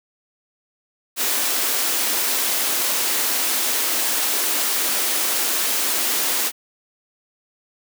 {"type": "high-pass noise", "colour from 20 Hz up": "white", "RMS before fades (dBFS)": -21, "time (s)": [1.16, 6.52], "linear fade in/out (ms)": 50, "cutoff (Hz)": 230, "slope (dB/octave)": 48, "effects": []}